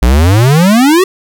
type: exponential sweep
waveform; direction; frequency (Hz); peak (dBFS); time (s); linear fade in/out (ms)
square; up; 55.4 to 392; -5; 0.02-1.04; 5
effects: none